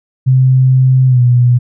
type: tone with pitch glide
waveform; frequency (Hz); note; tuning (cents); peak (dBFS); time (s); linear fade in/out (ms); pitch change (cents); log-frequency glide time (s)
sine; 130 to 122.7; C3 to B2; -11 to -11; -5; 0.26-1.59; 20; -100; 1.07-1.21
effects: none